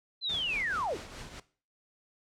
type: linear sweep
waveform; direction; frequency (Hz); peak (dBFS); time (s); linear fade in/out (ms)
sine; down; 4134 to 246.9; -29; 0.21-0.98; 50
type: noise with tremolo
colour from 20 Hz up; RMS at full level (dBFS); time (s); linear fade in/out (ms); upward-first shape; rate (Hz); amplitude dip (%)
pink; -42; 0.29-1.4; 5; triangle; 4.7; 60
effects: noise-tail reverb RT60 0.4 s tail -18 dB re dry + low-pass 7000 Hz 12 dB/octave